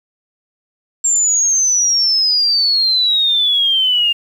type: exponential sweep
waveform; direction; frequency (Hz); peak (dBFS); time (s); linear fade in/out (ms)
sine; down; 7440 to 2794; -11; 1.04-4.13; 10
effects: 7-bit